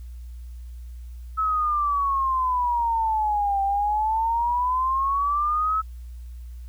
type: exponential two-way sweep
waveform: sine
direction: down then up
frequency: 1302 to 784 to 1302 Hz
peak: -20 dBFS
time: 1.37-5.82 s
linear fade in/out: 20 ms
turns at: 3.62 s
effects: added 60 Hz sine -35 dBFS peak until 6.68 s + white hiss -62 dBFS RMS until 6.68 s